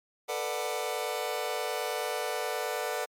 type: chord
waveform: sawtooth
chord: B minor seventh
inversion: third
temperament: just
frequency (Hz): 444.5 / 493.9 / 592.7 / 740.8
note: A4 / B4 / D5 / F#5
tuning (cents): +18 / 0 / +16 / +2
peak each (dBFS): -32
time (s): 0.28-3.06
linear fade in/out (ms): 20
effects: MP3 64 kbps